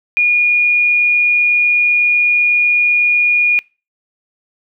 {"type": "tone", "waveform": "sine", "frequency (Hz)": 2438, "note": "D#7", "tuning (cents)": -36, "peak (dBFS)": -9, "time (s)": [0.17, 3.59], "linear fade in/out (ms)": 0, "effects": ["noise-tail reverb RT60 0.3 s tail -25 dB re dry"]}